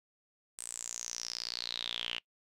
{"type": "tone with band-pass filter sweep", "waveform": "sawtooth", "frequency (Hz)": 59, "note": "A#1", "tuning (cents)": 22, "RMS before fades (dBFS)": -40, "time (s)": [0.58, 2.19], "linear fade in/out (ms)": 10, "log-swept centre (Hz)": [8700, 2900], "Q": 8.5, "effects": ["noise-tail reverb RT60 0.1 s tail -24 dB re dry"]}